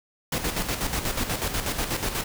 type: noise with tremolo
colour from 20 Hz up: pink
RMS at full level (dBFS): -26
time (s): 0.32-2.24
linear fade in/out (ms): 5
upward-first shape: square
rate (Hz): 8.2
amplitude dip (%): 55
effects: none